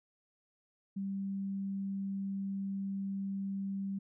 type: tone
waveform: sine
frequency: 195.8 Hz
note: G3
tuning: 2 cents flat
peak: -34 dBFS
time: 0.96-3.99 s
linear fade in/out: 10 ms
effects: none